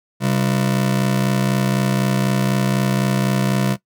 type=ring-modulated tone; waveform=40% pulse; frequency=163.2 Hz; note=E3; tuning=17 cents flat; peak=-12 dBFS; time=0.2-3.77 s; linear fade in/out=50 ms; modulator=32 Hz; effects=noise-tail reverb RT60 0.1 s tail -18 dB re dry